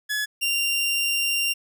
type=tone pair in turn; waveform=sawtooth; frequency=1700 / 2778 Hz; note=G#6 / F7; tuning=+40 / -10 cents; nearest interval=major sixth; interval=850 cents; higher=second; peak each=-20 / -18 dBFS; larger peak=second; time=0.09-0.26 / 0.41-1.54 s; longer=second; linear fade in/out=20 ms; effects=none